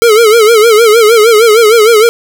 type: tone with vibrato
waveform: square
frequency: 444.9 Hz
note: A4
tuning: 19 cents sharp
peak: -3 dBFS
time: 0.02-2.09 s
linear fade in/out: 0 ms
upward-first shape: sine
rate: 6.5 Hz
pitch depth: 110 cents each way
effects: none